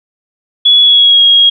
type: tone with pitch glide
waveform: sine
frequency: 3389 to 3283 Hz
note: G#7 to G#7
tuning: +34 to -21 cents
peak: -3 dBFS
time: 0.65-1.5 s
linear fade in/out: 10 ms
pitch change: -55 cents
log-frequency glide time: 0.81-1.22 s
effects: none